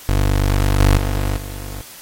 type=tone with level steps; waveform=25% pulse; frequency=49 Hz; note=G1; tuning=in tune; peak=-10 / -6 / -14 / -24 dBFS; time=0.09-1.81 s; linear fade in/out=0 ms; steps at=0.8 / 0.97 / 1.37 s; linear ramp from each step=2 ms; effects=white hiss -39 dBFS RMS until 2.01 s + AAC 48 kbps